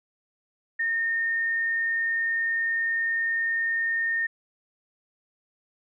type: tone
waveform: sine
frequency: 1830 Hz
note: A#6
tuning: 32 cents flat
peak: -23 dBFS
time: 0.79-4.27 s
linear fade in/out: 10 ms
effects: none